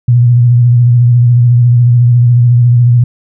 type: tone with vibrato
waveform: sine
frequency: 121 Hz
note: B2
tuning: 35 cents flat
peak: -3 dBFS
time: 0.08-3.04 s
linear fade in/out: 5 ms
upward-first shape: sine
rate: 14 Hz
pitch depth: 40 cents each way
effects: none